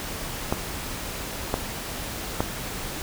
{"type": "clicks", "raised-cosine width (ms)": 1, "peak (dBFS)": -8, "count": 3, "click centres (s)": [0.525, 1.541, 2.405], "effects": ["pink hiss -33 dBFS RMS until 3.02 s"]}